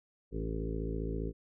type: harmonic tone with a mistuned harmonic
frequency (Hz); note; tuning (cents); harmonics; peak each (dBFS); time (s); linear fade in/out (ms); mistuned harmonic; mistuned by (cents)
55; A1; 0; 1 / 2 / 3 / 4 / 5 / 6 / 7 / 8 / 9; -36 / -43 / -41 / -48 / -42 / -49 / -42 / -43 / -50; 0.31-1.33; 50; 6; +23
effects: none